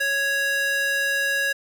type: tone with high-pass filter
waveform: square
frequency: 554.4 Hz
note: C#5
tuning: in tune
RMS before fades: -23 dBFS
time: 0-1.53 s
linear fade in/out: 10 ms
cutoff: 1300 Hz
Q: 5.2
effects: none